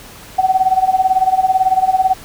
sine tone with tremolo, 755 Hz, F#5, 35 cents sharp, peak -7 dBFS, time 0.38-2.14 s, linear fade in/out 10 ms, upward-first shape sine, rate 18 Hz, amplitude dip 85%, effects pink hiss -37 dBFS RMS until 2.24 s

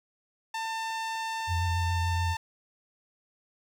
sawtooth tone, 896 Hz, A5, 31 cents sharp, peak -27 dBFS, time 0.54-2.37 s, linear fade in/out 5 ms
sine tone with vibrato, 87.8 Hz, F2, 10 cents sharp, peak -26 dBFS, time 1.47-2.36 s, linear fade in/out 50 ms, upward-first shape sine, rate 7 Hz, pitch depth 37 cents each way
effects low-pass 7000 Hz 12 dB/octave + 9-bit

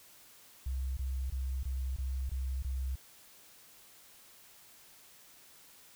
sine tone bursts, 65.41 Hz, C2, in tune, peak -32 dBFS, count 7, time 0.66-2.956 s, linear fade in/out 5 ms, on 310 ms, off 21 ms, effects white hiss -58 dBFS RMS until 5.95 s

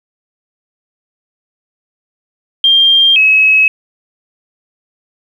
sine tone pair in turn, 3193 / 2567 Hz, G7 / E7, +31 / -47 cents, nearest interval major third, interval 378 cents, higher first, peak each -5 dBFS, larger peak neither, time 2.64-3.16 / 3.16-3.68 s, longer neither, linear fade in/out 2 ms, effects 7-bit

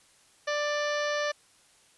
harmonic tone with a mistuned harmonic, 590 Hz, D5, 8 cents sharp, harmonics 1 / 2 / 3 / 4 / 5 / 6 / 7 / 8 / 9 / 10, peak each -29 / -35 / -33 / -41 / -42 / -44 / -45 / -45 / -46 / -44 dBFS, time 0.47-1.32 s, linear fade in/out 10 ms, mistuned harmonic 8, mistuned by -45 cents, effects white hiss -61 dBFS RMS until 1.97 s + resampled to 24000 Hz

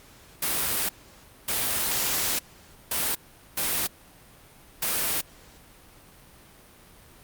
white noise bursts at uneven times, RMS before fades -26 dBFS, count 5, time 0.42-0.89 / 1.48-2.39 / 2.91-3.15 / 3.57-3.87 / 4.82-5.21 s, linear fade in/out 5 ms, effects pink hiss -52 dBFS RMS until 7.23 s + Opus 48 kbps

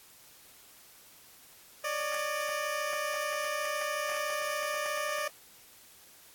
15% pulse tone pair together, 569 / 602.8 Hz, C#5 / D5, +45 / +45 cents, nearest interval minor second, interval 100 cents, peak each -30 / -26 dBFS, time 1.84-5.28 s, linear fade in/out 5 ms, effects white hiss -56 dBFS RMS until 6.34 s + AAC 64 kbps

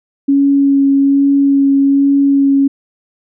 sine tone with vibrato, 277.6 Hz, C#4, 3 cents sharp, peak -7 dBFS, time 0.28-2.68 s, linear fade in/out 10 ms, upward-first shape sine, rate 1.2 Hz, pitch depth 11 cents each way, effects none

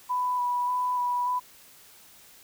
sine tone with vibrato, 987.8 Hz, B5, in tune, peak -24 dBFS, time 0.09-1.4 s, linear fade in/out 20 ms, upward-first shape square, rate 1.7 Hz, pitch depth 13 cents each way, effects white hiss -53 dBFS RMS until 2.43 s

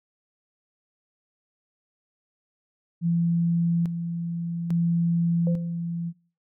sine tone with tremolo, 169.5 Hz, E3, 49 cents sharp, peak -20 dBFS, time 3.01-6.13 s, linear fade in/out 50 ms, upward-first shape square, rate 0.59 Hz, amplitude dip 55%
sine tone with exponential decay, 515 Hz, C5, 28 cents flat, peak -28 dBFS, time 5.47-5.8 s, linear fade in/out 1 ms, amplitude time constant 70 ms
effects noise-tail reverb RT60 0.4 s tail -21 dB re dry

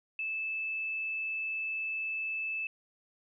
sine tone, 2624 Hz, E7, 9 cents flat, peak -32 dBFS, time 0.19-2.67 s, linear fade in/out 2 ms, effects none

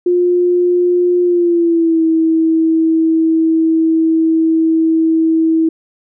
sine tone with pitch glide, 354.7 to 323.4 Hz, F4 to E4, +27 to -33 cents, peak -9 dBFS, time 0.06-5.69 s, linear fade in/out 5 ms, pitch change -160 cents, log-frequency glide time 1.23-2.03 s, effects none

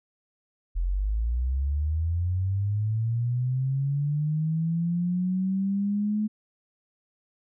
sine linear sweep, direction up, 41.2 to 214.8 Hz, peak -23 dBFS, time 0.75-6.28 s, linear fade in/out 20 ms, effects none

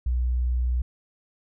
sine tone, 61.5 Hz, B1, 7 cents flat, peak -21 dBFS, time 0.06-0.82 s, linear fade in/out 5 ms, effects none

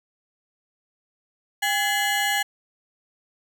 25% pulse ring-modulated tone, 1249 Hz, D#6, 6 cents sharp, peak -14 dBFS, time 1.62-2.43 s, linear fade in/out 10 ms, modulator 447 Hz, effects 9-bit

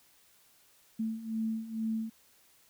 sine beating tone pair, 220.7 / 222.9 Hz, A3 / A3, +5 / +23 cents, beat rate 2.2 Hz, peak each -37 / -33 dBFS, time 0.99-2.1 s, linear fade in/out 10 ms, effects white hiss -64 dBFS RMS until 2.69 s

